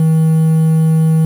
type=tone with quantisation; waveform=triangle; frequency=159.8 Hz; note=D#3; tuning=47 cents sharp; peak=-6 dBFS; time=0-1.25 s; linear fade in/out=2 ms; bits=6; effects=none